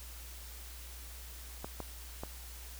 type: clicks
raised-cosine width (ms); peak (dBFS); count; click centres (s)
1; -25; 3; 1.645 / 1.803 / 2.235
effects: added 60 Hz sine -47 dBFS peak until 2.79 s + white hiss -51 dBFS RMS until 2.79 s